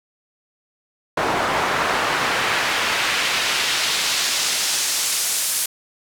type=noise with band-pass filter sweep; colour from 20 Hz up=pink; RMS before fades=-21 dBFS; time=1.17-5.66 s; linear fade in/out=5 ms; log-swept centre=840 to 9700 Hz; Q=0.85; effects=none